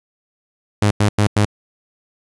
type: tone bursts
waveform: sawtooth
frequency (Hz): 103.83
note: G#2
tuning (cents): 0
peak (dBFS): -8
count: 4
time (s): 0.82-1.452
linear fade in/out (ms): 5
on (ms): 89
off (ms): 92
effects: resampled to 24000 Hz + 8-bit